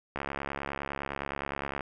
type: click train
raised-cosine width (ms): 0.5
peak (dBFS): -18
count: 116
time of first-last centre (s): 0.16-1.808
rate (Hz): 69.8
effects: none